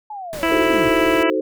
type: linear sweep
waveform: sine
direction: down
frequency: 868 to 98 Hz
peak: -28 dBFS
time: 0.1-0.89 s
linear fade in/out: 5 ms
type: noise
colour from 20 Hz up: pink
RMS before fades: -33 dBFS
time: 0.33-1.23 s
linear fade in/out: 0 ms
type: harmonic tone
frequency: 329.6 Hz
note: E4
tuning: in tune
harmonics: 1 / 2 / 3 / 4 / 5 / 6 / 7 / 8 / 9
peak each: -20 / -23 / -25 / -26 / -27 / -28 / -28 / -29 / -30 dBFS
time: 0.43-1.3 s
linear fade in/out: 0 ms
type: chord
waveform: sine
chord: D# diminished seventh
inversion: none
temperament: equal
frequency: 311.1 / 370 / 440 / 523.3 Hz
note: D#4 / F#4 / A4 / C5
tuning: 0 / 0 / 0 / 0 cents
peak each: -23 dBFS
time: 0.51-1.41 s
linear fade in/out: 5 ms
effects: none